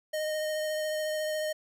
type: tone with vibrato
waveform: square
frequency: 617 Hz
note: D#5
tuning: 15 cents flat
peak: -30 dBFS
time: 0.13-1.53 s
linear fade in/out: 10 ms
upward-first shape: triangle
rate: 14 Hz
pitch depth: 16 cents each way
effects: none